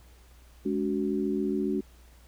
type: tone cluster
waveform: sine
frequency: 210.5 / 285 / 372.4 Hz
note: G#3 / C#4 / F#4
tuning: +24 / +48 / +11 cents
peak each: -30 dBFS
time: 0.65-1.81 s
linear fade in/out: 10 ms
effects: added 60 Hz sine -52 dBFS peak until 2.27 s + pink hiss -60 dBFS RMS until 2.27 s